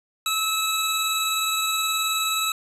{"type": "tone pair together", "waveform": "25% pulse", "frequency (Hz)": [1300, 3881], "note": ["E6", "B7"], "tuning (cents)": [-24, -31], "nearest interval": "octave + perfect fifth", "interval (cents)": 1893, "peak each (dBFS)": -21, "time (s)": [0.26, 2.52], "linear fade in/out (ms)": 2, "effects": ["resampled to 32000 Hz"]}